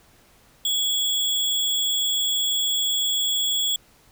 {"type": "tone with sample-and-hold", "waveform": "sine", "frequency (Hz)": 3362, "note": "G#7", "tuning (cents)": 20, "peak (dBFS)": -20, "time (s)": [0.65, 3.76], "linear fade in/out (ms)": 2, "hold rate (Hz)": 11025, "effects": ["pink hiss -56 dBFS RMS until 4.11 s"]}